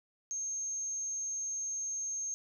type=tone; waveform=sine; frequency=6410 Hz; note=G8; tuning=38 cents sharp; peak=-34 dBFS; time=0.31-2.34 s; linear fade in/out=0 ms; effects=none